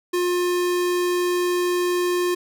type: tone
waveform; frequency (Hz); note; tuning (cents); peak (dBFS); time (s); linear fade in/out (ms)
square; 355.6; F4; +31; -20; 0.13-2.35; 10
effects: none